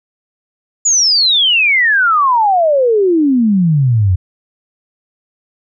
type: exponential sweep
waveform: sine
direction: down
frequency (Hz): 7030 to 87.31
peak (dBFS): -8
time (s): 0.85-4.16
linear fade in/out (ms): 10
effects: none